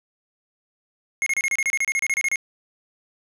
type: tone bursts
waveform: square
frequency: 2157 Hz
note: C#7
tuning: 48 cents flat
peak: -20 dBFS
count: 16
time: 1.22-2.358 s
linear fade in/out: 0 ms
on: 43 ms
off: 30 ms
effects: low-pass 10000 Hz 12 dB/octave + 8-bit